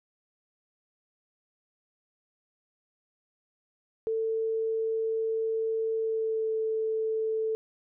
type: tone with pitch glide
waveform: sine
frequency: 446 to 441.1 Hz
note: A4 to A4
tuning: +23 to +4 cents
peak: -26 dBFS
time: 4.07-7.55 s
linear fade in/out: 0 ms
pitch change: -19 cents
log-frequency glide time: 5.95-6.53 s
effects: none